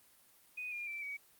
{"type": "tone with pitch steps", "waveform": "sine", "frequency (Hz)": [2489, 2411, 2336, 2263], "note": ["D#7", "D7", "D7", "C#7"], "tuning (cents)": [0, 45, -10, 35], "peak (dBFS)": -39, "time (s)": [0.57, 1.17], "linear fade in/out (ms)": 10, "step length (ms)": 150, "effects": ["white hiss -65 dBFS RMS until 1.39 s", "Opus 32 kbps"]}